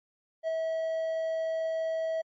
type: tone with ADSR envelope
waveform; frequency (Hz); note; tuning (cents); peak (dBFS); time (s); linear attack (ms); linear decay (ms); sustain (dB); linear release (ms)
triangle; 647; E5; -32; -24; 0.43-2.22; 48; 10; -2; 13
effects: MP3 32 kbps